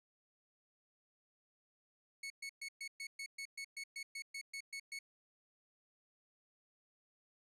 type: tone bursts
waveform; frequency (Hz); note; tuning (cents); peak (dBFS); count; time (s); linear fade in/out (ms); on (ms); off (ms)
sawtooth; 2208; C#7; -7; -39; 15; 2.23-4.99; 5; 72; 120
effects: low-pass 10000 Hz 12 dB/octave